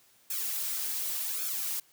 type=noise with flanger; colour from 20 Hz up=blue; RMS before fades=-33 dBFS; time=0.3-1.8 s; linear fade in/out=5 ms; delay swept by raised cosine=1 to 5.2 ms; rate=0.88 Hz; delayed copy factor=-0.85; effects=white hiss -63 dBFS RMS until 1.92 s + high-pass 60 Hz 12 dB/octave